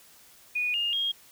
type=tone with pitch steps; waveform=sine; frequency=2464 / 2830 / 3251 Hz; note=D#7 / F7 / G#7; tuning=-17 / +22 / -38 cents; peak=-25 dBFS; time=0.55-1.12 s; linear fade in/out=10 ms; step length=190 ms; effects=white hiss -55 dBFS RMS until 1.31 s